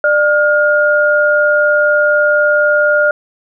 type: tone pair together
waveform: sine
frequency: 596 / 1419.9 Hz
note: D5 / F6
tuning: +25 / +28 cents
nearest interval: octave + minor third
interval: 1503 cents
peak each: -11 dBFS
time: 0.04-3.11 s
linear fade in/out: 2 ms
effects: none